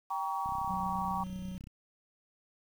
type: chord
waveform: sine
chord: G diminished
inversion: none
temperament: just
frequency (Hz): 784 / 940.8 / 1128.9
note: G5 / Bb5 / Db6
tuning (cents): 0 / +16 / +31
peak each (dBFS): -36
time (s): 0.1-1.24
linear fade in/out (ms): 10
type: click train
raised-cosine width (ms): 5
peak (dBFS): -34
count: 40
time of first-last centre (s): 0.46-1.671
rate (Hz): 32.2
type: tone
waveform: triangle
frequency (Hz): 185.1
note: F#3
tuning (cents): +1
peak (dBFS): -36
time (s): 0.69-1.58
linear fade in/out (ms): 10
effects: 9-bit